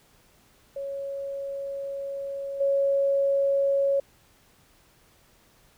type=tone with level steps; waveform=sine; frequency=554 Hz; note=C#5; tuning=1 cent flat; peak=-30 / -20 dBFS; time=0.76-4 s; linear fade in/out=5 ms; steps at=2.6 s; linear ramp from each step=10 ms; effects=pink hiss -60 dBFS RMS until 5.77 s